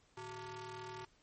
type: ring-modulated tone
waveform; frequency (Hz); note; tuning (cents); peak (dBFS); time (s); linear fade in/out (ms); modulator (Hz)
sawtooth; 261.6; C4; 0; -38; 0.17-1.05; 5; 634
effects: pink hiss -70 dBFS RMS until 1.22 s + MP3 32 kbps